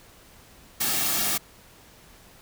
white noise with comb filter, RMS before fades -25 dBFS, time 0.8-1.38 s, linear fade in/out 10 ms, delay 2 ms, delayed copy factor -0.6, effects pink hiss -52 dBFS RMS until 2.41 s

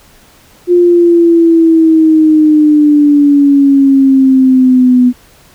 sine exponential sweep, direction down, 354.9 to 246.9 Hz, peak -3 dBFS, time 0.67-5.13 s, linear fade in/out 50 ms, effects pink hiss -43 dBFS RMS until 5.54 s

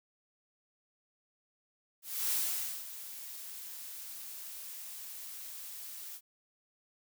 blue noise with ADSR envelope, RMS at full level -31 dBFS, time 2.02-6.21 s, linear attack 290 ms, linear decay 520 ms, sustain -14 dB, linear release 61 ms, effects none

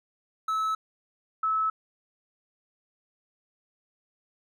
triangle / sine tone pair in turn, 1300 / 1300 Hz, E6 / E6, -24 / -24 cents, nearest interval unison, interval 0 cents, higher neither, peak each -23 dBFS, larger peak neither, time 0.48-0.75 / 1.43-1.7 s, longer neither, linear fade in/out 5 ms, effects none

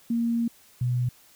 sine tone pair in turn, 233.1 / 123.48 Hz, A#3 / B2, 0 / 0 cents, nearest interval major seventh, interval 1100 cents, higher first, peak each -22 dBFS, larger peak neither, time 0.1-0.48 / 0.81-1.09 s, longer first, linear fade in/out 5 ms, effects white hiss -56 dBFS RMS until 1.35 s

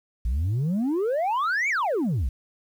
sine exponential two-way sweep, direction up then down, 53.2 to 2349 to 53.2 Hz, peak -19 dBFS, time 0.25-2.29 s, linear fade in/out 5 ms, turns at 1.69 s, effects tanh soft clip ceiling -21 dBFS + 9-bit

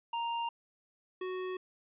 square tone pair in turn, 932.3 / 370 Hz, A#5 / F#4, 0 / 0 cents, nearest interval octave + major third, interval 1600 cents, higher first, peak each -33 / -36 dBFS, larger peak first, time 0.13-0.49 / 1.21-1.57 s, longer neither, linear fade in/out 5 ms, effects resampled to 8000 Hz

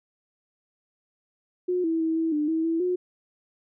sine tone with pitch steps, 360.9 / 326.6 / 322.6 / 325.5 / 299.1 / 322.3 / 328.8 / 361.3 Hz, F#4 / E4 / E4 / E4 / D4 / E4 / E4 / F#4, -43 / -16 / -37 / -22 / +32 / -39 / -4 / -41 cents, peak -22 dBFS, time 1.68-2.96 s, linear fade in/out 10 ms, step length 160 ms, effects none

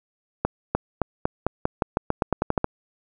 accelerating click train, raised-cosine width 1 ms, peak -6 dBFS, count 15, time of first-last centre 0.45-2.644 s, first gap 300 ms, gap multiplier 0.89, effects none

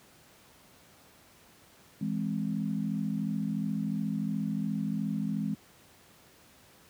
sine chord, E augmented, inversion none, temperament equal, 164.81 / 207.7 / 261.6 Hz, E3 / G#3 / B#3, 0 / 0 / 0 cents, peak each -34 / -31 / -36 dBFS, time 2.01-5.55 s, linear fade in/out 5 ms, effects pink hiss -58 dBFS RMS until 6.89 s + high-pass 80 Hz 12 dB/octave

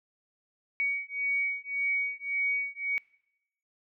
sine beating tone pair, 2248 / 2249.8 Hz, C#7 / C#7, +24 / +25 cents, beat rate 1.8 Hz, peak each -31 dBFS, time 0.8-2.98 s, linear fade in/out 0 ms, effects noise-tail reverb RT60 0.8 s tail -23 dB re dry

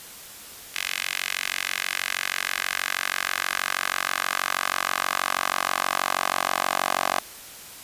10% pulse tone with high-pass filter sweep, 46.25 Hz, F#1, in tune, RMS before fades -27 dBFS, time 0.74-7.2 s, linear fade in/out 10 ms, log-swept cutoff 2300 to 850 Hz, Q 1.7, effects white hiss -42 dBFS RMS until 7.83 s + resampled to 32000 Hz

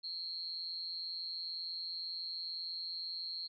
sine tone with amplitude modulation, 4243 Hz, C8, 23 cents sharp, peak -35 dBFS, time 0.03-3.48 s, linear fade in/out 20 ms, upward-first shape sine, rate 170 Hz, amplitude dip 85%, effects none

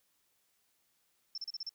sine tone bursts, 5360 Hz, E8, 28 cents sharp, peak -37 dBFS, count 6, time 1.35-1.693 s, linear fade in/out 2 ms, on 28 ms, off 35 ms, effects white hiss -75 dBFS RMS until 1.74 s

